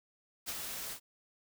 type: noise with ADSR envelope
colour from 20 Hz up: white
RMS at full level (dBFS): -37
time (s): 0.46-1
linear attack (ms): 29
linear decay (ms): 44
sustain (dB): -4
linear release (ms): 81
effects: none